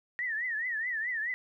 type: tone with vibrato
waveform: sine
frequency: 1864.7 Hz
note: A#6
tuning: in tune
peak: -30 dBFS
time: 0.19-1.34 s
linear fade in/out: 0 ms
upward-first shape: triangle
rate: 4.7 Hz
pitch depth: 170 cents each way
effects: 12-bit